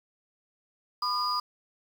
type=tone cluster; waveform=sine; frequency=1003 / 1214 / 4897 Hz; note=B5 / D#6 / D#8; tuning=+26 / -43 / -28 cents; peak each=-32 / -29 / -31 dBFS; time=1.02-1.4 s; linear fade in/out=5 ms; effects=8-bit